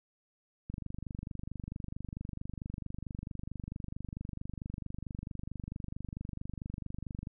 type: click train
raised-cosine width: 5 ms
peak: -27 dBFS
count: 162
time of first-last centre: 0.7-7.271 s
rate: 24.5 Hz
effects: none